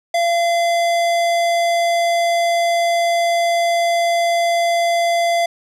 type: tone with hard clipping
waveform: sine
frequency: 684 Hz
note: F5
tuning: 36 cents flat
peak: -16 dBFS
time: 0.14-5.46 s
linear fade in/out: 5 ms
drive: 18 dB
effects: none